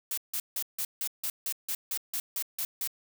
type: noise bursts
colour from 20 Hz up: blue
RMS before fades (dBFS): -32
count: 13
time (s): 0.11-2.875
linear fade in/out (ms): 2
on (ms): 65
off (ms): 160
effects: none